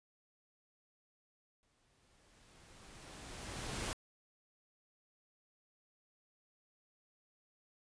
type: noise with exponential growth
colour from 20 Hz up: pink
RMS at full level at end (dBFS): -38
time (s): 1.63-3.93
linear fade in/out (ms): 0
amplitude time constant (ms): 500
effects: resampled to 22050 Hz